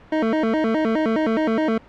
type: tone with vibrato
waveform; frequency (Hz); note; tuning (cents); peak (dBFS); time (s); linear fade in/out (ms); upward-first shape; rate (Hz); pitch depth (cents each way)
25% pulse; 264.4; C4; +18; -14; 0.12-1.78; 5; square; 4.8; 290
effects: pink hiss -47 dBFS RMS until 1.88 s + low-pass 2000 Hz 12 dB/octave